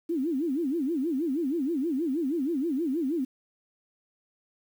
sine tone with vibrato, 298.4 Hz, D4, 28 cents sharp, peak -25 dBFS, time 0.09-3.25 s, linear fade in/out 10 ms, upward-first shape sine, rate 6.3 Hz, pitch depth 270 cents each way, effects 9-bit

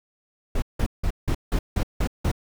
brown noise bursts, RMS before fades -22 dBFS, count 8, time 0.55-2.316 s, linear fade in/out 5 ms, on 72 ms, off 170 ms, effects none

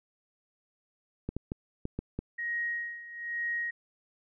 clicks, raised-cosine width 3 ms, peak -20 dBFS, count 6, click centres 1.29 / 1.366 / 1.519 / 1.854 / 1.99 / 2.19 s
sine tone with tremolo, 1883 Hz, A#6, 17 cents sharp, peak -29 dBFS, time 2.38-3.71 s, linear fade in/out 10 ms, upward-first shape sine, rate 1.1 Hz, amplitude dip 80%
effects none

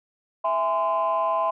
sine chord, E augmented, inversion none, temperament just, 659.3 / 824.1 / 1030.1 Hz, E5 / G#5 / B#5, 0 / -14 / -27 cents, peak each -24 / -28 / -22 dBFS, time 0.44-1.51 s, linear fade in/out 10 ms, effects tanh soft clip ceiling -15 dBFS

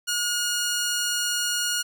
10% pulse tone, 1437 Hz, F6, 49 cents sharp, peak -15 dBFS, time 0.07-1.83 s, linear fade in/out 20 ms, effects none

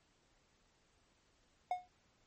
triangle tone with exponential decay, 725 Hz, F#5, 35 cents flat, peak -28 dBFS, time 1.71-1.88 s, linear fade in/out 2 ms, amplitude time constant 36 ms, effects pink hiss -73 dBFS RMS until 2.26 s + MP3 32 kbps

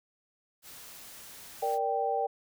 white noise, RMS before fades -48 dBFS, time 0.62-1.79 s, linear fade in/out 50 ms
sine chord, G minor, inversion first, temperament equal with one note detuned, 466.2 / 583.6 / 784 Hz, Bb4 / D5 / G5, 0 / -11 / 0 cents, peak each -32 / -34 / -29 dBFS, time 1.62-2.27 s, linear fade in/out 10 ms
effects none

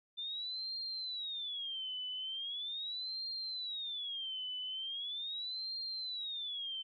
sine tone with vibrato, 3548 Hz, A7, 14 cents sharp, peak -38 dBFS, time 0.17-6.83 s, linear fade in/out 20 ms, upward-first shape sine, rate 0.4 Hz, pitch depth 290 cents each way, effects none

